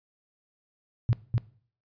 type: tone with echo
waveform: sine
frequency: 116.2 Hz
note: A#2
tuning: 5 cents flat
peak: -19 dBFS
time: 1.09-1.13 s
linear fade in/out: 0 ms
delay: 250 ms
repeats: 1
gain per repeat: -2 dB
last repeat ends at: 1.38 s
effects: noise-tail reverb RT60 0.5 s tail -20 dB re dry + resampled to 11025 Hz